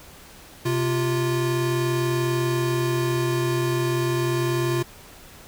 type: tone pair together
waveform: square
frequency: 129.5 / 348.2 Hz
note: C3 / F4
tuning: -17 / -5 cents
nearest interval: octave + perfect fourth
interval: 1712 cents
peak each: -25 / -24 dBFS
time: 0.65-4.83 s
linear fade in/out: 10 ms
effects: pink hiss -46 dBFS RMS until 5.47 s